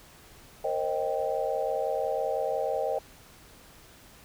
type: chord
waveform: sine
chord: C minor seventh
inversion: third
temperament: equal with one note detuned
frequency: 466.2 / 532.1 / 622.3 / 784 Hz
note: Bb4 / C5 / Eb5 / G5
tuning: 0 / +29 / 0 / 0 cents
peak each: -33 / -31 / -31 / -33 dBFS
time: 0.64-2.99 s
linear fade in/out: 5 ms
effects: pink hiss -53 dBFS RMS until 4.24 s

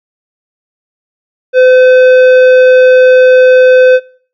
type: tone with tanh clipping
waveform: sine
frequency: 510 Hz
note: C5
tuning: 44 cents flat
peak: -3 dBFS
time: 1.53-4 s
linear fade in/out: 50 ms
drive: 11 dB
effects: noise-tail reverb RT60 0.5 s tail -22 dB re dry + MP3 48 kbps

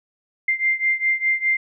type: beating tone pair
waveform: sine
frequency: 2093 / 2097.9 Hz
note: C7 / C7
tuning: 0 / +4 cents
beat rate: 4.9 Hz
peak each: -20 / -22 dBFS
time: 0.48-1.57 s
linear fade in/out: 5 ms
effects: none

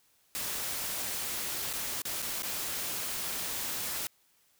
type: noise with dropouts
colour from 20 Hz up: white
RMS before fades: -35 dBFS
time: 0.35-4.07 s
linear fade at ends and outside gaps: 0 ms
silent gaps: 1.729-1.736 / 2.018-2.053 / 2.22-2.225 / 2.422-2.432 s
effects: white hiss -68 dBFS RMS until 4.59 s

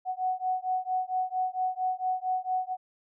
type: beating tone pair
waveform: sine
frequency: 740 / 744.4 Hz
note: F#5 / F#5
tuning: 0 / +10 cents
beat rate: 4.4 Hz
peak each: -30 dBFS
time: 0.05-2.77 s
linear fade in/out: 50 ms
effects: none

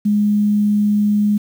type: tone with quantisation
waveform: sine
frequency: 207.7 Hz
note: G#3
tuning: in tune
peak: -12 dBFS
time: 0.05-1.38 s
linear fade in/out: 10 ms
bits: 7
effects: none

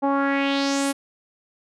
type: tone with low-pass filter sweep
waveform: sawtooth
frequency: 277.2 Hz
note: C#4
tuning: in tune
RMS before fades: -22 dBFS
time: 0.02-0.93 s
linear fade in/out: 20 ms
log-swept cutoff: 810 to 11000 Hz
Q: 3
effects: none

